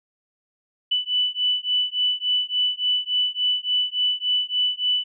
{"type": "beating tone pair", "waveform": "sine", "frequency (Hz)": [2980, 2983.5], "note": ["F#7", "F#7"], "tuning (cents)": [12, 14], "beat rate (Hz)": 3.5, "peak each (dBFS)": -23, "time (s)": [0.91, 5.04], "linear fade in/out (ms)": 10, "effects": []}